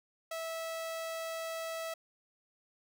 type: tone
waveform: sawtooth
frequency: 653 Hz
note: E5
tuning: 17 cents flat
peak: -33 dBFS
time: 0.31-1.94 s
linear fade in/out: 5 ms
effects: none